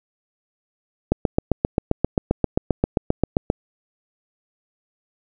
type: click train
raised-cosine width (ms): 2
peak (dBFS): -3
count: 19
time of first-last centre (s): 1.12-3.501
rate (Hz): 7.56
effects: none